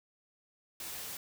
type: noise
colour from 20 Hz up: white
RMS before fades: -42 dBFS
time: 0.8-1.17 s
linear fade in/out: 2 ms
effects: none